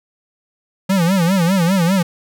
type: tone with vibrato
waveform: square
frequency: 180.7 Hz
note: F#3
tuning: 41 cents flat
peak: -13 dBFS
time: 0.89-2.03 s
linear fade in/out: 10 ms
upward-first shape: sine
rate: 5 Hz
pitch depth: 160 cents each way
effects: none